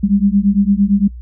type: beating tone pair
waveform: sine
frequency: 196 / 204.8 Hz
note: G3 / G#3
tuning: 0 / -24 cents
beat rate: 8.8 Hz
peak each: -13 dBFS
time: 0.03-1.08 s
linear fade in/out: 10 ms
effects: noise-tail reverb RT60 0.1 s tail -25 dB re dry + added 60 Hz sine -28 dBFS peak until 1.21 s